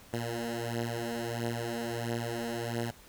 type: beating tone pair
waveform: 10% pulse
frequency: 116.2 / 117.7 Hz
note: A#2 / A#2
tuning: -5 / +17 cents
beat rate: 1.5 Hz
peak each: -29 / -26 dBFS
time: 0.13-2.91 s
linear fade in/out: 5 ms
effects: pink hiss -55 dBFS RMS until 3.08 s